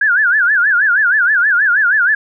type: tone with vibrato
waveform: sine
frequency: 1568 Hz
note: G6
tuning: in tune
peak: -9 dBFS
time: 0.01-2.15 s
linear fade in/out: 5 ms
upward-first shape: sine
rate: 6.3 Hz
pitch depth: 200 cents each way
effects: none